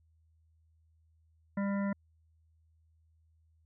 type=harmonic tone; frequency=199.2 Hz; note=G3; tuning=28 cents sharp; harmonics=1 / 3 / 5 / 7 / 9 / 10; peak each=-30 / -40 / -44 / -47 / -49 / -50 dBFS; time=1.57-1.93 s; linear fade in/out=5 ms; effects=added 80 Hz sine -65 dBFS peak until 3.65 s